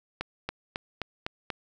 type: accelerating click train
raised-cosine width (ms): 0.3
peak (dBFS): -15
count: 6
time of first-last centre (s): 0.21-1.502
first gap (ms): 280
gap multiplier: 0.96
effects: none